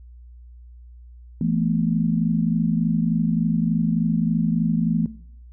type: tone cluster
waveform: sine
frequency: 167.3 / 219.3 / 242.7 Hz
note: E3 / A3 / B3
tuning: +26 / -6 / -30 cents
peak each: -22 / -23 / -26 dBFS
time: 1.41-5.06 s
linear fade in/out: 2 ms
effects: noise-tail reverb RT60 0.6 s tail -17 dB re dry + added 60 Hz sine -41 dBFS peak until 5.52 s